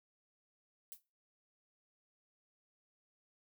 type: noise with exponential decay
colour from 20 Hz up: violet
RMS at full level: -44 dBFS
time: 0.92-1.02 s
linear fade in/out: 0 ms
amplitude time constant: 20 ms
effects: noise-tail reverb RT60 0.3 s tail -20 dB re dry